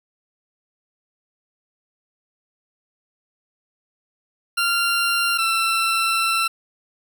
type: tone pair in turn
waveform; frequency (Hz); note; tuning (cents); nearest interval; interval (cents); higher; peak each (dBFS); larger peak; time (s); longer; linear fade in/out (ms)
20% pulse; 1385 / 1342.5; F6 / E6; -15 / +31; minor second; 54; first; -13; neither; 4.57-5.38 / 5.38-6.48; second; 10
effects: none